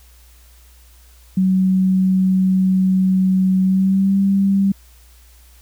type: tone with pitch glide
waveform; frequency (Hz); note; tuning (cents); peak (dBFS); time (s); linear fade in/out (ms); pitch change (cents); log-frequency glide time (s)
sine; 187.8 to 196.11; F#3 to G3; +26 to +1; -12; 1.37-4.72; 5; +75; 3.63-4.17
effects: added 60 Hz sine -45 dBFS peak until 5.61 s + white hiss -52 dBFS RMS until 5.61 s